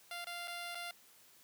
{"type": "tone with dropouts", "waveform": "10% pulse", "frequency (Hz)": 696, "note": "F5", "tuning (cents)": -6, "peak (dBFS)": -33, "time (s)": [0.11, 0.91], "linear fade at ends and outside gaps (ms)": 2, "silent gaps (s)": [[0.245, 0.269], [0.475, 0.479], [0.748, 0.753]], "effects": ["white hiss -63 dBFS RMS until 1.43 s", "high-pass 80 Hz 12 dB/octave"]}